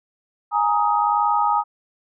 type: chord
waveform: sine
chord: Ab suspended second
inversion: none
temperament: equal with one note detuned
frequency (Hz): 830.6 / 932.3 / 1253.2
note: Ab5 / Bb5 / Eb6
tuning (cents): 0 / 0 / +12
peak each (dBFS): -20 / -21 / -21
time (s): 0.51-1.64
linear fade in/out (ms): 50
effects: none